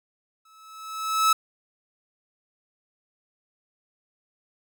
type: tone with exponential growth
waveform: 45% pulse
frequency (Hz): 1300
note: E6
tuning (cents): -24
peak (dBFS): -15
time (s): 0.45-1.33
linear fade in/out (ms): 5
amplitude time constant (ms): 190
effects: none